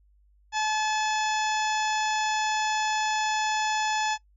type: harmonic tone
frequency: 861 Hz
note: A5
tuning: 38 cents flat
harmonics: 1 / 2 / 3 / 4 / 5 / 6 / 7 / 8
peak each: -26 / -30 / -35 / -36 / -43 / -37 / -41 / -38 dBFS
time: 0.52-4.18 s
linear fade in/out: 50 ms
effects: noise-tail reverb RT60 0.1 s tail -21 dB re dry + added 50 Hz sine -58 dBFS peak until 4.36 s